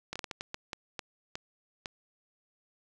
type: slowing click train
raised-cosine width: 0.2 ms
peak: -19 dBFS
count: 11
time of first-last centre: 0.13-1.858 s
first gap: 26 ms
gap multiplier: 1.39
effects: none